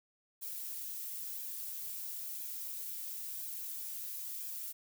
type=noise with flanger; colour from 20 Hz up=violet; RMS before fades=-42 dBFS; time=0.41-4.73 s; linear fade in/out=20 ms; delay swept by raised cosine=1.2 to 7 ms; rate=0.99 Hz; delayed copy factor=+0.6; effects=none